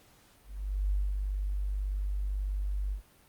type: tone with ADSR envelope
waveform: sine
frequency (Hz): 49.12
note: G1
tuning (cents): +4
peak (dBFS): -25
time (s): 0.44-3.02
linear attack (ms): 470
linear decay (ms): 220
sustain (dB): -4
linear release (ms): 100
effects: pink hiss -61 dBFS RMS until 3.28 s + Opus 48 kbps